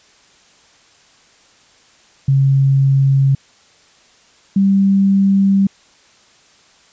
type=tone pair in turn; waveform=sine; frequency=136.3 / 195.81 Hz; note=C#3 / G3; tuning=-29 / -2 cents; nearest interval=tritone; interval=627 cents; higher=second; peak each=-9 dBFS; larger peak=neither; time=2.28-3.35 / 4.56-5.67 s; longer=second; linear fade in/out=5 ms; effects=white hiss -50 dBFS RMS until 6.92 s + resampled to 16000 Hz